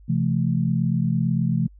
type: tone cluster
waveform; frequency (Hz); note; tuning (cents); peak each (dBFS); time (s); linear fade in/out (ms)
sine; 130.9 / 168.9 / 217.6; C3 / E3 / A3; +1 / +42 / -19; -23 / -22 / -25; 0.08-1.68; 20
effects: added 50 Hz sine -45 dBFS peak until 1.79 s